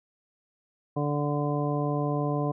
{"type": "harmonic tone", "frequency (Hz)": 146.2, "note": "D3", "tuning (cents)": -7, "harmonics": [1, 2, 3, 4, 5, 7], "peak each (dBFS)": [-28, -31, -33, -34, -35, -36], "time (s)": [0.96, 2.52], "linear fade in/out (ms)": 10, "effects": []}